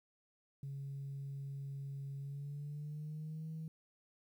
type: tone with pitch glide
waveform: sine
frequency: 138.59 to 159.2 Hz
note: C#3 to D#3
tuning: 0 to +40 cents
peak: -40 dBFS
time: 0.63-3.68 s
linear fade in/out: 2 ms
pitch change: +240 cents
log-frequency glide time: 2.18-3.49 s
effects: tanh soft clip ceiling -38 dBFS + 12-bit